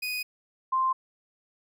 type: tone pair in turn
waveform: 30% pulse / sine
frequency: 2489 / 1046.5 Hz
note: D#7 / C6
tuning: 0 / 0 cents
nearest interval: octave + minor third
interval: 1500 cents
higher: first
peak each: -27 / -22 dBFS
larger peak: second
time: 0.02-0.23 / 0.72-0.93 s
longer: neither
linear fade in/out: 10 ms
effects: none